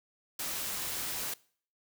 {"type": "noise", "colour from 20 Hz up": "white", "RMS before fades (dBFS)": -36, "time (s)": [0.39, 1.34], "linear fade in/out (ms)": 5, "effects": ["noise-tail reverb RT60 0.5 s tail -22 dB re dry"]}